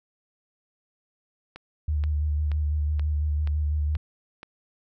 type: click train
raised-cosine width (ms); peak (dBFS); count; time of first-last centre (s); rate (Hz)
0.3; -24; 7; 1.56-4.431; 2.09
type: tone with vibrato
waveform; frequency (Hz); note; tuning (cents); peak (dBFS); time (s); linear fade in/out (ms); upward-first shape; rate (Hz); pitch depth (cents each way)
sine; 75; D2; +37; -22; 1.88-3.97; 5; square; 6; 24
effects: none